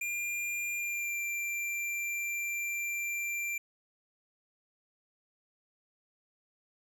square tone with pitch glide, 2400 to 2363 Hz, D7 to D7, +37 to +10 cents, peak -33 dBFS, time 0.01-3.58 s, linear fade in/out 5 ms, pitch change -27 cents, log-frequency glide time 0.77-1.21 s, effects none

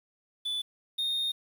triangle tone pair in turn, 3478 / 3684 Hz, A7 / A#7, -21 / -21 cents, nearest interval minor second, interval 100 cents, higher second, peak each -28 / -26 dBFS, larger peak second, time 0.45-0.62 / 0.98-1.32 s, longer second, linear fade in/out 10 ms, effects 9-bit

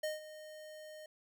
square tone with ADSR envelope, 616 Hz, D#5, 17 cents flat, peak -34 dBFS, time 0.03-1.06 s, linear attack 8 ms, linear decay 160 ms, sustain -15 dB, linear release 3 ms, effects none

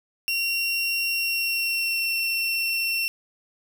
30% pulse tone with pitch glide, 2746 to 2714 Hz, F7 to E7, -30 to +50 cents, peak -20 dBFS, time 0.28-3.08 s, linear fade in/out 0 ms, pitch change -20 cents, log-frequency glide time 1.07-2.09 s, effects none

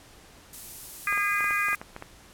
violet noise, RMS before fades -37 dBFS, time 0.53-1.76 s, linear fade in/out 2 ms
harmonic tone, 407.6 Hz, G#4, 32 cents flat, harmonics 3 / 4 / 5 / 6, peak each -29 / -29 / -29 / -29 dBFS, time 1.07-1.75 s, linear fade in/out 2 ms
clicks, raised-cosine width 0.5 ms, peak -22 dBFS, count 10, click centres 1.126 / 1.176 / 1.407 / 1.443 / 1.508 / 1.685 / 1.73 / 1.815 / 1.964 / 2.024 s
effects pink hiss -52 dBFS RMS until 2.33 s + low-pass 12000 Hz 12 dB/octave

